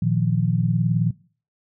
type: chord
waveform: sine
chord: Bb suspended fourth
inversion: none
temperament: equal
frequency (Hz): 116.54 / 155.56 / 174.61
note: Bb2 / Eb3 / F3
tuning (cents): 0 / 0 / 0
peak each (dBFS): -22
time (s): 0.02-1.11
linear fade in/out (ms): 5
effects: noise-tail reverb RT60 0.4 s tail -20 dB re dry